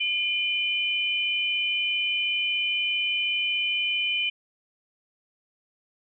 sine tone pair together, 2406 / 3031 Hz, D7 / F#7, +41 / +41 cents, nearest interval major third, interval 400 cents, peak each -26 dBFS, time 0-4.3 s, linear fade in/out 10 ms, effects none

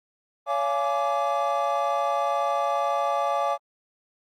triangle tone cluster, 564 / 686 / 840 / 1169 Hz, C#5 / F5 / G#5 / D6, +30 / -31 / +19 / -8 cents, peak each -26 dBFS, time 0.46-3.58 s, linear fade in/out 50 ms, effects Opus 32 kbps

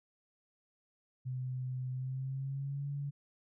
sine tone with pitch glide, 128 to 142.02 Hz, C3 to C#3, -38 to +42 cents, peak -35 dBFS, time 1.25-3.11 s, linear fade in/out 20 ms, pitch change +180 cents, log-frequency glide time 1.91-2.88 s, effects none

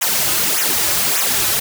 white noise with flanger, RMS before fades -17 dBFS, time 0.01-1.6 s, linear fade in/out 10 ms, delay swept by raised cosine 0.21 to 4.41 ms, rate 1.7 Hz, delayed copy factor -0.85, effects none

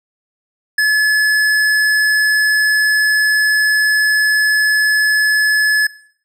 sine tone with tanh clipping, 1714 Hz, A6, 46 cents flat, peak -12 dBFS, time 0.78-5.87 s, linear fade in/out 5 ms, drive 15 dB, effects noise-tail reverb RT60 0.6 s tail -20 dB re dry

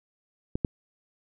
clicks, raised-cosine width 3 ms, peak -15 / -11 dBFS, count 2, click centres 0.555 / 0.648 s, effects none

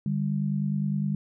sine tone pair together, 148.8 / 198.62 Hz, D3 / G3, +23 / +23 cents, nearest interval perfect fourth, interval 500 cents, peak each -27 dBFS, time 0.06-1.15 s, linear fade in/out 2 ms, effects none

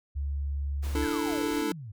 sine tone, 70.6 Hz, C#2, 32 cents sharp, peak -28 dBFS, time 0.15-1.06 s, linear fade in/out 20 ms
pink noise with tremolo, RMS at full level -43 dBFS, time 0.82-1.63 s, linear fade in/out 20 ms, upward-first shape sine, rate 4.4 Hz, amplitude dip 30%
square chord, D suspended second, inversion none, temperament just, 293.7 / 330.4 / 440.5 Hz, D4 / E4 / A4, 0 / +4 / +2 cents, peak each -31 / -33 / -34 dBFS, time 0.95-1.72 s, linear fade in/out 2 ms
sine exponential sweep, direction down, 1783 to 96 Hz, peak -38 dBFS, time 1.02-1.92 s, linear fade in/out 10 ms
effects none

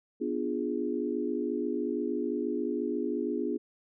sine chord, B diminished seventh, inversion none, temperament equal with one note detuned, 246.9 / 295.4 / 349.2 / 415.3 Hz, B3 / D4 / F4 / Ab4, 0 / +10 / 0 / 0 cents, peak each -34 dBFS, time 0.2-3.58 s, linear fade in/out 20 ms, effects none

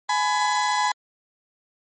35% pulse tone pair together, 841.2 / 1000 Hz, G#5 / B5, +22 / +21 cents, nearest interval minor third, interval 299 cents, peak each -21 dBFS, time 0.09-0.92 s, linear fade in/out 5 ms, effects MP3 32 kbps

